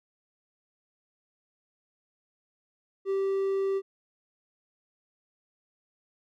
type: tone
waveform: triangle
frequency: 389.5 Hz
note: G4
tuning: 11 cents flat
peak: -23 dBFS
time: 3.05-3.82 s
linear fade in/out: 50 ms
effects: none